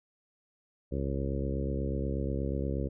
harmonic tone with a mistuned harmonic, 68.3 Hz, C#2, 25 cents flat, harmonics 1 / 2 / 3 / 4 / 5 / 6 / 7 / 8, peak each -33 / -36 / -38 / -39 / -40 / -41 / -41 / -42 dBFS, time 0.91-2.89 s, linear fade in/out 20 ms, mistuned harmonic 1, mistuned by -15 cents, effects none

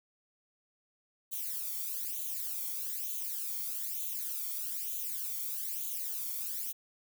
violet noise with flanger, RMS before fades -37 dBFS, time 1.31-6.73 s, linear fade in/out 20 ms, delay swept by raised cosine 0.29 to 0.91 ms, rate 1.1 Hz, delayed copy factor +0.9, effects none

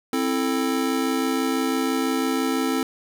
square chord, A minor, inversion first, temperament just, 264 / 330 / 440 Hz, C4 / E4 / A4, +16 / +2 / 0 cents, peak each -24 / -28 / -29 dBFS, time 0.13-2.83 s, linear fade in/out 2 ms, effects none

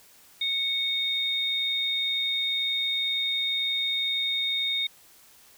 sine tone pair together, 2217 / 3689 Hz, C#7 / A#7, 0 / -19 cents, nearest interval major sixth, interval 881 cents, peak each -32 / -25 dBFS, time 0.41-4.87 s, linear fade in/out 5 ms, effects white hiss -55 dBFS RMS until 5.57 s

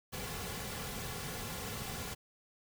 pink noise with comb filter, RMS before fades -41 dBFS, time 0.12-2.15 s, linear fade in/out 20 ms, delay 3.2 ms, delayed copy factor -0.6, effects none

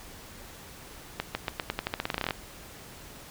accelerating click train, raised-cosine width 0.3 ms, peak -12 dBFS, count 18, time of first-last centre 1.2-2.308 s, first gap 150 ms, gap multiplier 0.88, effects pink hiss -47 dBFS RMS until 3.3 s

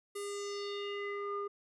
square tone with low-pass filter sweep, 405.2 Hz, G#4, 43 cents flat, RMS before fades -39 dBFS, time 0.15-1.48 s, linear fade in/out 10 ms, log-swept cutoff 11000 to 990 Hz, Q 3.5, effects none

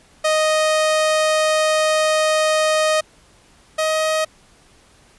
sawtooth tone pair in turn, 622.3 / 628.4 Hz, D#5 / D#5, 0 / +17 cents, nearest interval unison, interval 17 cents, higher second, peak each -11 / -13 dBFS, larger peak first, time 0.24-3.01 / 3.78-4.25 s, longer first, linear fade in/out 10 ms, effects pink hiss -52 dBFS RMS until 5.18 s + resampled to 24000 Hz

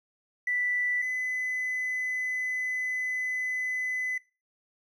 triangle tone pair in turn, 1975.5 / 2012 Hz, B6 / B6, 0 / +32 cents, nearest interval unison, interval 32 cents, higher second, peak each -22 / -26 dBFS, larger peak first, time 0.47-1.02 / 1.02-4.18 s, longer second, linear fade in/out 5 ms, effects noise-tail reverb RT60 0.3 s tail -21 dB re dry + tanh soft clip ceiling -23 dBFS

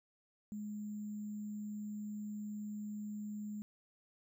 sine tone with sample-and-hold, 209.4 Hz, G#3, 15 cents sharp, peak -40 dBFS, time 0.52-3.62 s, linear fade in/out 0 ms, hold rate 7350 Hz, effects none

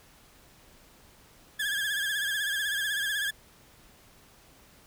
30% pulse tone with vibrato, 1661.2 Hz, G#6, in tune, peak -25 dBFS, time 1.59-3.31 s, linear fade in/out 10 ms, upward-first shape sine, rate 16 Hz, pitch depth 77 cents each way, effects pink hiss -57 dBFS RMS until 4.86 s

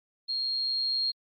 sine tone with level ramp, 4244 Hz, C8, 24 cents sharp, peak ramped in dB -28 to -25 dBFS, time 0.28-1.12 s, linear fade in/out 20 ms, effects Opus 48 kbps

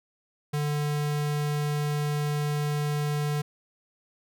square tone, 147.7 Hz, D3, 10 cents sharp, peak -26 dBFS, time 0.53-3.42 s, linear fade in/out 10 ms, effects none

